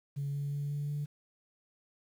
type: tone with pitch steps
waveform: sine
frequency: 141.2 / 142.43 / 143.67 / 144.92 / 146.18 Hz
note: C#3 / C#3 / D3 / D3 / D3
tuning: +32 / +47 / -38 / -23 / -8 cents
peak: -31 dBFS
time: 0.16-1.06 s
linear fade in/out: 20 ms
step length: 180 ms
effects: tanh soft clip ceiling -29 dBFS + 10-bit